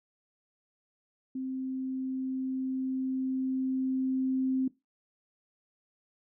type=tone with level ramp; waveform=sine; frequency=261.6 Hz; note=C4; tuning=in tune; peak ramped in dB=-32 to -25 dBFS; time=1.35-4.68 s; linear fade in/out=5 ms; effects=noise-tail reverb RT60 0.2 s tail -19 dB re dry